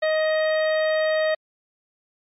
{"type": "harmonic tone", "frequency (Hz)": 626, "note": "D#5", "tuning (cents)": 10, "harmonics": [1, 2, 3, 4, 5, 6, 7], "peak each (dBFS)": [-19, -34, -27, -40, -41, -37, -41], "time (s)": [0.02, 1.35], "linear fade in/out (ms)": 10, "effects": ["MP3 48 kbps"]}